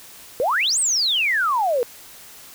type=exponential two-way sweep; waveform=sine; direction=up then down; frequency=460.7 to 8870 to 460.7 Hz; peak=-17 dBFS; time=0.4-1.83 s; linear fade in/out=0 ms; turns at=0.79 s; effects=white hiss -43 dBFS RMS until 2.54 s